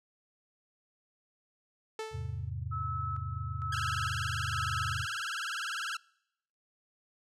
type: tone with exponential decay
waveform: sawtooth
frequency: 439.4 Hz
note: A4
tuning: 2 cents flat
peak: -30 dBFS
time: 1.99-2.5 s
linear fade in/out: 2 ms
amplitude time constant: 110 ms
type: chord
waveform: sine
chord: E augmented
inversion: none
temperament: equal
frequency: 82.41 / 103.83 / 130.81 Hz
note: E2 / G#2 / B#2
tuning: 0 / 0 / 0 cents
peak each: -39 dBFS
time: 2.11-5.07 s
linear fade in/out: 50 ms
type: tone with tremolo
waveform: sine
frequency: 1300 Hz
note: E6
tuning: 24 cents flat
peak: -35 dBFS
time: 2.71-4.94 s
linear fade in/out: 20 ms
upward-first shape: square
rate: 1.1 Hz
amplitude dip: 60%
type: tone with vibrato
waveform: sawtooth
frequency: 1480 Hz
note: F#6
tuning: in tune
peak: -30 dBFS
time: 3.72-5.97 s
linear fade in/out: 5 ms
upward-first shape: sine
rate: 20 Hz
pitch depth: 210 cents each way
effects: noise-tail reverb RT60 0.8 s tail -25 dB re dry + low-pass 8000 Hz 12 dB/octave